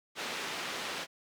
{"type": "band-pass noise", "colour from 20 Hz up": "white", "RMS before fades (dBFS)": -38, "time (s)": [0.15, 1.07], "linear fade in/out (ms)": 50, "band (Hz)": [190, 3500], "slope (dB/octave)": 12, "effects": []}